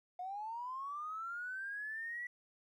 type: linear sweep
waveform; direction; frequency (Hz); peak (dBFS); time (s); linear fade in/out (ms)
triangle; up; 712 to 1963; -36; 0.19-2.27; 5
effects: tanh soft clip ceiling -38 dBFS